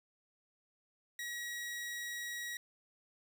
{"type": "tone", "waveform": "sawtooth", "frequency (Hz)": 1910, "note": "A#6", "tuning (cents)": 42, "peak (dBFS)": -36, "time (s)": [1.19, 2.57], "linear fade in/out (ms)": 2, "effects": []}